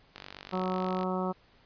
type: click train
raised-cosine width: 0.2 ms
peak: -24 dBFS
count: 43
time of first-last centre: 0.16-1.031 s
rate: 48.2 Hz
type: harmonic tone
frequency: 185.1 Hz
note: F#3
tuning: 1 cent sharp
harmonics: 1 / 2 / 3 / 4 / 5 / 6 / 7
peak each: -32 / -35 / -37 / -38 / -39 / -40 / -40 dBFS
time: 0.52-1.33 s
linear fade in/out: 20 ms
effects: pink hiss -62 dBFS RMS until 1.65 s + resampled to 11025 Hz